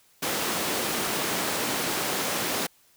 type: high-pass noise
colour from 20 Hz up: pink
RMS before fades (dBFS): -28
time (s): 0.22-2.67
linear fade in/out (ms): 10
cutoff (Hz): 230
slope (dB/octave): 12
effects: white hiss -61 dBFS RMS until 2.96 s